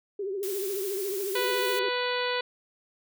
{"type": "tone with vibrato", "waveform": "sine", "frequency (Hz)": 392, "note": "G4", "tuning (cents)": 0, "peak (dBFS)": -29, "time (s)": [0.19, 1.89], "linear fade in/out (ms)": 5, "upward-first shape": "triangle", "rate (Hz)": 14, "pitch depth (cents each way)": 110}
{"type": "noise", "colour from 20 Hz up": "blue", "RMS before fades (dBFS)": -37, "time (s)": [0.43, 1.79], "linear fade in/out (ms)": 0}
{"type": "harmonic tone", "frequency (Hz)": 493.9, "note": "B4", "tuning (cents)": 0, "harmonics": [1, 2, 3, 4, 5, 6, 7, 8, 9], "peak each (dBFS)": [-30, -33, -35, -36, -37, -38, -38, -39, -40], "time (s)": [1.35, 2.41], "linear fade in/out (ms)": 5}
{"effects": []}